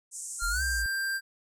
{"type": "band-pass noise", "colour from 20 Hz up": "white", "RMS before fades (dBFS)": -39, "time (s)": [0.11, 0.84], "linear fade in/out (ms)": 50, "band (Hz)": [6500, 9100], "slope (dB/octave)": 48}
{"type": "tone with pitch glide", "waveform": "square", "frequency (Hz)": [1394, 1582.9], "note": ["F6", "G6"], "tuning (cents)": [-4, 16], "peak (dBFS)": -29, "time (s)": [0.39, 1.21], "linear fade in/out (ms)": 50, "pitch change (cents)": 220, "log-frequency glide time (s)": [0.5, 0.63]}
{"type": "exponential two-way sweep", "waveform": "sine", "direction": "up then down", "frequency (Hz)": [36, 68.3, 54.3], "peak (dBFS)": -31, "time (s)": [0.42, 0.86], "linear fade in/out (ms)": 0, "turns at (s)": 0.6}
{"effects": []}